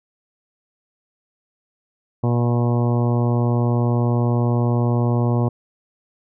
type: harmonic tone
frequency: 120 Hz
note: B2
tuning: 49 cents flat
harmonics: 1 / 2 / 3 / 4 / 5 / 6 / 7 / 8 / 9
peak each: -17 / -23 / -27 / -29 / -31 / -33 / -34 / -35 / -36 dBFS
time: 2.23-5.49 s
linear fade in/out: 10 ms
effects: none